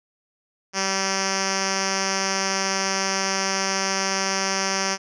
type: tone with low-pass filter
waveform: 5% pulse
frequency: 193.2 Hz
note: G3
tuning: 25 cents flat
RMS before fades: -24 dBFS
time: 0.73-4.98 s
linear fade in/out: 50 ms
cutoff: 5700 Hz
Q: 4.1
effects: none